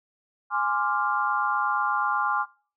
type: chord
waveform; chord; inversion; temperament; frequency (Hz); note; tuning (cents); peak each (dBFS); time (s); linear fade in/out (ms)
sine; D half-diminished seventh; second; equal; 830.6 / 1046.5 / 1174.7 / 1396.9; Ab5 / C6 / D6 / F6; 0 / 0 / 0 / 0; -28; 0.5-2.46; 50
effects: noise-tail reverb RT60 0.4 s tail -21 dB re dry